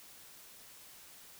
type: silence
effects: white hiss -55 dBFS RMS until 1.39 s